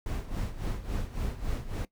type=noise with tremolo; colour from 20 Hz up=brown; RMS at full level=-30 dBFS; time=0.06-1.85 s; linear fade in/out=2 ms; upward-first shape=sine; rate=3.6 Hz; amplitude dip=75%; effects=noise-tail reverb RT60 0.1 s tail -19 dB re dry